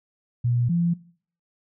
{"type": "tone pair in turn", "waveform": "sine", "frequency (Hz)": [120.7, 171.29], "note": ["B2", "F3"], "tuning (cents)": [-39, -33], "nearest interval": "tritone", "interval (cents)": 606, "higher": "second", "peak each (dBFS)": -19, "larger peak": "neither", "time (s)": [[0.44, 0.69], [0.69, 0.94]], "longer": "neither", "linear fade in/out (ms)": 10, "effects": ["noise-tail reverb RT60 0.5 s tail -20 dB re dry"]}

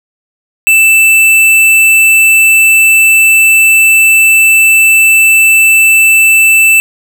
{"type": "tone with hard clipping", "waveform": "sine", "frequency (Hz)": 2650, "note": "E7", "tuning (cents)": 9, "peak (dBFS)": -4, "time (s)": [0.67, 6.8], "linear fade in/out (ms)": 0, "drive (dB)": 14, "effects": []}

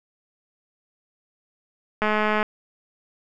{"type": "click train", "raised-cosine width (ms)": 0.5, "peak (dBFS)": -8, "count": 88, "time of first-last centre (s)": [2.02, 2.428], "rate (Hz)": 213, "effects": []}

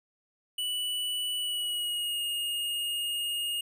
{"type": "tone with pitch glide", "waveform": "square", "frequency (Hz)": [2960, 2853], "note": ["F#7", "F7"], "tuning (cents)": [0, 36], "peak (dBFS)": -30, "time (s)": [0.58, 3.61], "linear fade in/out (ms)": 5, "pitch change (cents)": -64, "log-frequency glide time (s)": [1.37, 2.22], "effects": []}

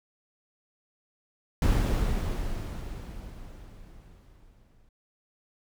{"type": "noise with exponential decay", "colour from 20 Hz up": "brown", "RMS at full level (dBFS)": -21, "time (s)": [1.62, 4.89], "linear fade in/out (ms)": 2, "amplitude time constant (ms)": 710, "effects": []}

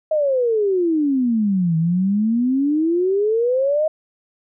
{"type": "exponential two-way sweep", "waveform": "sine", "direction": "down then up", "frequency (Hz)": [636, 159.3, 636], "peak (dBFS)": -15, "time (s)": [0.11, 3.88], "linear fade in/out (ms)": 5, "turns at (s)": 1.77, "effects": []}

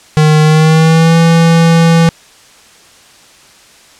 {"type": "tone with pitch glide", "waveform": "square", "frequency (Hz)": [153.9, 165.9], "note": ["D#3", "E3"], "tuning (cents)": [-19, 11], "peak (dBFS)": -5, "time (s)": [0.17, 2.09], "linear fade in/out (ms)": 0, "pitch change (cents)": 130, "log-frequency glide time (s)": [0.42, 1.17], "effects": ["white hiss -41 dBFS RMS until 3.99 s", "low-pass 8000 Hz 12 dB/octave"]}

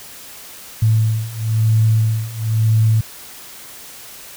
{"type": "beating tone pair", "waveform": "sine", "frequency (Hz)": [110, 111], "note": ["A2", "A2"], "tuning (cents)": [0, 16], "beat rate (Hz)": 1, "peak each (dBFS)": [-17, -15], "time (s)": [0.82, 3.01], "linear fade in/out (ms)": 5, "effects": ["white hiss -37 dBFS RMS until 4.36 s"]}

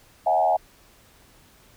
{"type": "tone with frequency modulation", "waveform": "sine", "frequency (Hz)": 734, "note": "F#5", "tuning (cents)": -14, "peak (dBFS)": -17, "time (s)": [0.26, 0.57], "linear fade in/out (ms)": 10, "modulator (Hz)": 83.7, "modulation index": 1.3, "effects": ["pink hiss -55 dBFS RMS until 1.76 s"]}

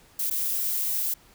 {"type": "noise with dropouts", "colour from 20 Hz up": "violet", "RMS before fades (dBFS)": -27, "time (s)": [0.19, 1.14], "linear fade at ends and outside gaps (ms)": 5, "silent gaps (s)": [0.3, 0.309], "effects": ["pink hiss -56 dBFS RMS until 1.34 s"]}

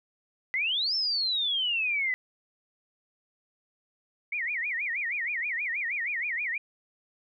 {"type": "exponential two-way sweep", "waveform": "sine", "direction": "up then down", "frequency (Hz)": [1975.5, 5390, 1975.5], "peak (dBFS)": -25, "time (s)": [0.54, 2.14], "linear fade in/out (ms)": 0, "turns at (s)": 0.95}
{"type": "tone with vibrato", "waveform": "sine", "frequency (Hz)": 2119, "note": "C7", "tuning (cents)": 21, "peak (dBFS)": -28, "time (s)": [4.32, 6.58], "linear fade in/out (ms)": 5, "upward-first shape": "sine", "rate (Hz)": 6.3, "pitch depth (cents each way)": 260}
{"effects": []}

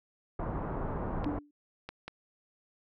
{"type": "low-pass noise", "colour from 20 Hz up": "pink", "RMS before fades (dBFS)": -35, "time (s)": [0.39, 1.39], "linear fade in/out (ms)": 5, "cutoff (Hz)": 1200, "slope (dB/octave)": 24}
{"type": "clicks", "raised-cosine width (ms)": 0.3, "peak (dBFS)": -24, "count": 3, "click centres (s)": [1.244, 1.89, 2.08]}
{"type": "tone with exponential decay", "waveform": "sine", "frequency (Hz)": 292.7, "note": "D4", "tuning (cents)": -6, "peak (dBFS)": -26, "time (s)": [1.26, 1.51], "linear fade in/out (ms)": 5, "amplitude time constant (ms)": 54}
{"effects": []}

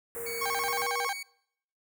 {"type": "band-stop noise", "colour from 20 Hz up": "white", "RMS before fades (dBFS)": -40, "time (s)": [0.15, 0.86], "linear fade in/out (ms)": 0, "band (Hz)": [2200, 7700], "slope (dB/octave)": 48}
{"type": "tone with pitch glide", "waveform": "sine", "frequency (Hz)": [466.2, 478.2], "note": ["A#4", "A#4"], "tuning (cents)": [0, 44], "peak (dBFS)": -36, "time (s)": [0.16, 1.07], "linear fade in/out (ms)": 5, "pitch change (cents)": 44, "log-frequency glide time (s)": [0.39, 0.89]}
{"type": "tone", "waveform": "sawtooth", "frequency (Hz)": 2242, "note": "C#7", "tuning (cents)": 19, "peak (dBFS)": -33, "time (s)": [0.26, 1.23], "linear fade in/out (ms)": 5}
{"type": "tone with vibrato", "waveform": "30% pulse", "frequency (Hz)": 932.3, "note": "A#5", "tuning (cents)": 0, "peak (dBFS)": -27, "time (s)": [0.41, 1.13], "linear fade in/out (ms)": 5, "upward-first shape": "square", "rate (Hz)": 11, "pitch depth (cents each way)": 280}
{"effects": ["noise-tail reverb RT60 0.7 s tail -24 dB re dry"]}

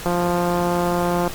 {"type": "click train", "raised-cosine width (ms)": 1, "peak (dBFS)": -8, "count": 214, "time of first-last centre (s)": [0.06, 1.277], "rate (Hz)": 175, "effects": ["pink hiss -33 dBFS RMS until 1.34 s", "Opus 48 kbps"]}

